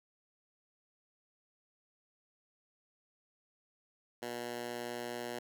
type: tone with high-pass filter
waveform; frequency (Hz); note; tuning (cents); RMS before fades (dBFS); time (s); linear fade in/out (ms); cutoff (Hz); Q
10% pulse; 120.3; B2; -45; -41; 4.22-5.39; 5; 290; 0.72
effects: none